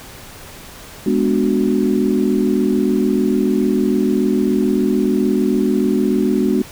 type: chord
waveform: sine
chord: G# half-diminished seventh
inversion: none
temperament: equal with one note detuned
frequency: 206.9 / 246.9 / 293.7 / 370 Hz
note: G#3 / B3 / D4 / F#4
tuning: -6 / 0 / 0 / 0 cents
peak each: -18 / -18 / -20 / -19 dBFS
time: 1.06-6.62 s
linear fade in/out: 5 ms
effects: pink hiss -37 dBFS RMS until 6.71 s